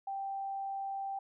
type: tone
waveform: sine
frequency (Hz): 784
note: G5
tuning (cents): 0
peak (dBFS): -35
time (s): 0.07-1.19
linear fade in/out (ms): 5
effects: none